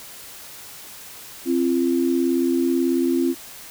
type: tone pair together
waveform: sine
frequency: 263.4 / 341.7 Hz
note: C4 / F4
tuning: +12 / -38 cents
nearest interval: perfect fourth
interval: 450 cents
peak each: -20 dBFS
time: 1.45-3.35 s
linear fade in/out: 50 ms
effects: white hiss -40 dBFS RMS until 3.7 s